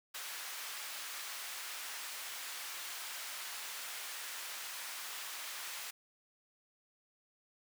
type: high-pass noise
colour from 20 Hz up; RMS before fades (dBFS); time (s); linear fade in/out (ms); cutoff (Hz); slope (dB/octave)
pink; -44; 0.14-5.91; 10; 1300; 12
effects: none